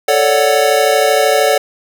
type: chord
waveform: square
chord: D major seventh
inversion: second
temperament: equal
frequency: 440 / 554.4 / 587.3 / 740 Hz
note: A4 / C#5 / D5 / F#5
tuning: 0 / 0 / 0 / 0 cents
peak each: -16 dBFS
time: 0.08-1.58 s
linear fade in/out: 5 ms
effects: none